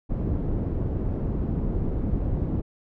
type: low-pass noise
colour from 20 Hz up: pink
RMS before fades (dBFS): -26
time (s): 0.09-2.62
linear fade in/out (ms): 20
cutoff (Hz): 310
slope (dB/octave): 12
effects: none